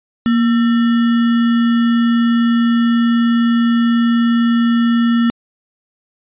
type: tone with sample-and-hold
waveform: sine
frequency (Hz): 234.5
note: A#3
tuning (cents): +11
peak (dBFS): -10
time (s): 0.26-5.3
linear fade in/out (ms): 0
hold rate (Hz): 1575
effects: resampled to 8000 Hz